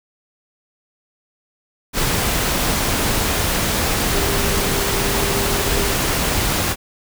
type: tone in noise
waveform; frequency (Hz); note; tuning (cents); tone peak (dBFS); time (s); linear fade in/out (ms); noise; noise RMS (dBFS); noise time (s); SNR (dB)
sine; 399.7; G4; +34; -26; 4.11-5.94; 50; pink; -19; 1.93-6.76; -10
effects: none